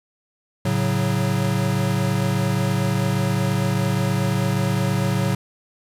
square chord, F# minor, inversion first, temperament equal, 110 / 138.59 / 185 Hz, A2 / C#3 / F#3, 0 / 0 / 0 cents, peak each -24 dBFS, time 0.65-5.35 s, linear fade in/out 5 ms, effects resampled to 32000 Hz + 8-bit

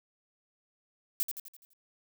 violet noise with echo, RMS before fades -29 dBFS, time 1.2-1.23 s, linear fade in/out 0 ms, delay 84 ms, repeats 6, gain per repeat -6 dB, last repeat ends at 1.734 s, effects none

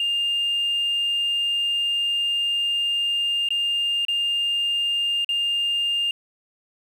sine tone with dropouts, 2809 Hz, F7, 9 cents sharp, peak -19 dBFS, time 0-6.11 s, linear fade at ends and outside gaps 2 ms, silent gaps 3.488-3.505 / 4.051-4.083 / 5.246-5.29 s, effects tanh soft clip ceiling -16 dBFS + 8-bit

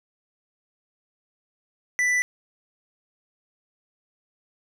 sine tone with hard clipping, 1982 Hz, B6, 6 cents sharp, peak -21 dBFS, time 1.99-2.22 s, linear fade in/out 0 ms, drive 8 dB, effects none

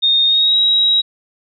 sine tone with pitch glide, 3683 to 3835 Hz, A#7 to A#7, -22 to +48 cents, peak -10 dBFS, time 0.02-1.02 s, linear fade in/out 20 ms, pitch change +70 cents, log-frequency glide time 0.26-0.56 s, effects none

